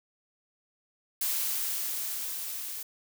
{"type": "noise with level ramp", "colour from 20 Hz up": "blue", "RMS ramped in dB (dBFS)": [-29, -38], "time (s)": [1.21, 2.83], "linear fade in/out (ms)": 5, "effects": []}